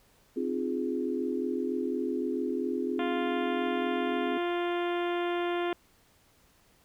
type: chord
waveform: sine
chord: F minor seventh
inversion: second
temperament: equal with one note detuned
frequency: 261.6 / 305.8 / 349.2 / 415.3 Hz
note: C4 / Eb4 / F4 / Ab4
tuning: 0 / -30 / 0 / 0 cents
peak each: -32 / -38 / -33 / -34 dBFS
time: 0.36-4.38 s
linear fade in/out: 10 ms
type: harmonic tone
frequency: 349.2 Hz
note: F4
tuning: in tune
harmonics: 1 / 2 / 3 / 4 / 5 / 6 / 7 / 8 / 9 / 10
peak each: -29 / -35 / -39 / -41 / -43 / -45 / -46 / -47 / -48 / -49 dBFS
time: 2.99-5.73 s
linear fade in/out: 2 ms
effects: pink hiss -64 dBFS RMS until 6.84 s